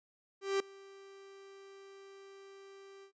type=tone with ADSR envelope; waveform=45% pulse; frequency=392 Hz; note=G4; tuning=in tune; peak=-28 dBFS; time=0.41-3.12 s; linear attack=190 ms; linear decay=3 ms; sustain=-24 dB; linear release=88 ms; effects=noise-tail reverb RT60 0.1 s tail -22 dB re dry + resampled to 16000 Hz